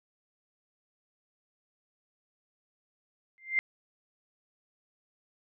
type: tone with exponential growth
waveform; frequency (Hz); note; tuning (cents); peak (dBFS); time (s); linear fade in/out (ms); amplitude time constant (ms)
sine; 2093; C7; 0; -20; 3.38-3.59; 0; 44
effects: none